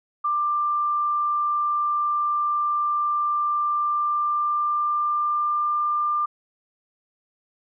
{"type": "tone with pitch glide", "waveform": "sine", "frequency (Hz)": [1186, 1194.2], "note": ["D6", "D6"], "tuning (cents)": [17, 29], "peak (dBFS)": -20, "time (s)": [0.24, 6.26], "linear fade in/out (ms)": 10, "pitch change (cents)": 12, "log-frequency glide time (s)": [3.72, 5.78], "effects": []}